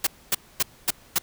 white noise bursts, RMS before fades -21 dBFS, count 5, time 0.04-1.185 s, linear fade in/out 5 ms, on 29 ms, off 250 ms, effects pink hiss -53 dBFS RMS until 1.22 s

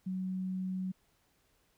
sine tone, 186.5 Hz, F#3, 14 cents sharp, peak -33 dBFS, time 0.06-0.92 s, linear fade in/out 10 ms, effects pink hiss -72 dBFS RMS until 1.77 s

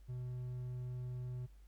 triangle tone, 124.8 Hz, B2, 19 cents sharp, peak -38 dBFS, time 0.08-1.47 s, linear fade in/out 20 ms, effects added 50 Hz sine -56 dBFS peak until 1.67 s + pink hiss -75 dBFS RMS until 1.67 s

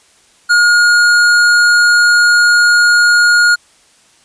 sine tone with tanh clipping, 1431 Hz, F6, 42 cents sharp, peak -8 dBFS, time 0.49-3.56 s, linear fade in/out 20 ms, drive 16 dB, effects white hiss -49 dBFS RMS until 4.24 s + resampled to 22050 Hz

